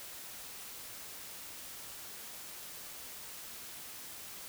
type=silence; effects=white hiss -47 dBFS RMS until 4.48 s